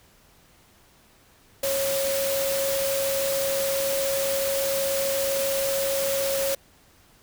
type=tone in noise; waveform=sine; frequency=548 Hz; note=C#5; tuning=20 cents flat; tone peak=-24 dBFS; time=1.63-6.55 s; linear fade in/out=5 ms; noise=white; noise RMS=-29 dBFS; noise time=1.63-6.55 s; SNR=+2 dB; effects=pink hiss -57 dBFS RMS until 7.22 s